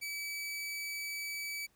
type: tone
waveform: sawtooth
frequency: 2294 Hz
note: D7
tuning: 41 cents flat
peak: -34 dBFS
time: 0.01-1.67 s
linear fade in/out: 20 ms
effects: pink hiss -71 dBFS RMS until 1.75 s